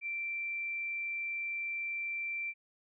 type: tone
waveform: sine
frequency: 2349 Hz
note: D7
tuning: in tune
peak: -34 dBFS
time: 0.01-2.54 s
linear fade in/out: 50 ms
effects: none